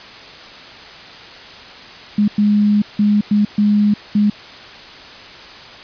sine tone bursts at uneven times, 207.7 Hz, G#3, in tune, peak -10 dBFS, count 6, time 2.18-2.28 / 2.38-2.82 / 2.99-3.21 / 3.31-3.45 / 3.58-3.94 / 4.15-4.3 s, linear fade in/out 5 ms, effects white hiss -36 dBFS RMS until 5.83 s + resampled to 11025 Hz

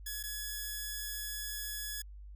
5% pulse tone with dropouts, 1694 Hz, G#6, 34 cents sharp, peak -27 dBFS, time 0.06-2.02 s, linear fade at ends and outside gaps 5 ms, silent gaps 0.229-0.236 s, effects added 50 Hz sine -46 dBFS peak until 2.35 s

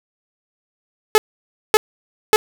sawtooth tone bursts, 430 Hz, A4, 40 cents flat, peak -4 dBFS, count 3, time 1.15-2.36 s, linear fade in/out 0 ms, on 30 ms, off 560 ms, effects none

